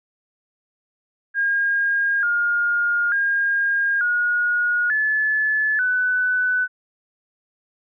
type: tone with pitch steps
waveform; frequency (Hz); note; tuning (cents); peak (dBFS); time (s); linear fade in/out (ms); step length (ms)
sine; 1621 / 1419 / 1618 / 1444 / 1727 / 1498; G#6 / F6 / G#6 / F#6 / A6 / F#6; -42 / +27 / -46 / -43 / -33 / +21; -17; 1.34-6.68; 50; 890
effects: none